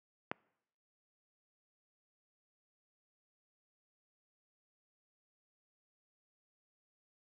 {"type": "click", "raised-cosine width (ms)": 0.5, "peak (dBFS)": -19, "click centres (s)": 0.315, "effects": ["noise-tail reverb RT60 0.8 s tail -26 dB re dry", "high-pass 150 Hz 12 dB/octave"]}